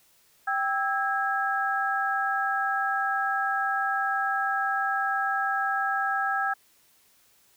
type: tone cluster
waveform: sine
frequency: 783 / 1312 / 1638 Hz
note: G5 / E6 / G#6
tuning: -2 / -9 / -24 cents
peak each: -28 / -29 / -28 dBFS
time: 0.47-6.54 s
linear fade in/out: 10 ms
effects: white hiss -62 dBFS RMS until 7.56 s